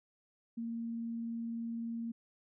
sine tone with vibrato, 230.9 Hz, A#3, 16 cents flat, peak -36 dBFS, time 0.57-2.12 s, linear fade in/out 10 ms, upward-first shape square, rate 20 Hz, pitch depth 9 cents each way, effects none

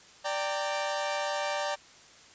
sawtooth chord, G minor, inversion second, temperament equal with one note detuned, 587.3 / 784 / 916.8 Hz, D5 / G5 / Bb5, 0 / 0 / -29 cents, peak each -28 / -31 / -32 dBFS, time 0.24-1.76 s, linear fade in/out 20 ms, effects white hiss -54 dBFS RMS until 2.34 s + resampled to 16000 Hz

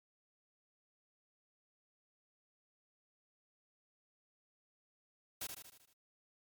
white noise with echo, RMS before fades -41 dBFS, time 5.41-5.47 s, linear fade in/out 5 ms, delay 77 ms, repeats 6, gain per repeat -5 dB, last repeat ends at 5.932 s, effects MP3 96 kbps

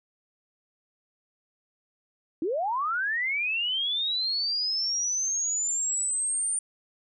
sine linear sweep, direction up, 294.6 to 9090 Hz, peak -25 dBFS, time 2.42-6.59 s, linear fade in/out 2 ms, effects none

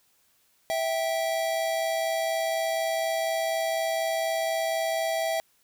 square tone pair together, 655.9 / 780 Hz, E5 / G5, -9 / -9 cents, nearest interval minor third, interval 300 cents, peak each -27 / -32 dBFS, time 0.7-5.4 s, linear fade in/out 0 ms, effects white hiss -66 dBFS RMS until 5.63 s

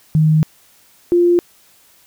sine tone pair in turn, 155.9 / 348.8 Hz, D#3 / F4, +4 / -2 cents, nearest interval octave + major second, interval 1394 cents, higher second, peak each -9 dBFS, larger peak neither, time 0.15-0.43 / 1.12-1.39 s, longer first, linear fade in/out 0 ms, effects white hiss -51 dBFS RMS until 2.06 s

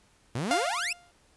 sawtooth exponential sweep, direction up, 109.2 to 2806 Hz, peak -25 dBFS, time 0.35-0.93 s, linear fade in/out 5 ms
sawtooth tone with exponential decay, 701 Hz, F5, 6 cents sharp, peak -18 dBFS, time 0.51-1.11 s, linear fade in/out 0 ms, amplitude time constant 130 ms
effects pink hiss -63 dBFS RMS until 1.36 s + resampled to 24000 Hz

